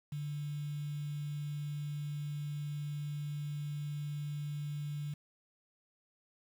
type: tone with quantisation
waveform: sine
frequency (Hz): 146.8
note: D3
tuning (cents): 0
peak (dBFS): -36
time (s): 0.12-5.14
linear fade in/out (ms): 5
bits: 9
effects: none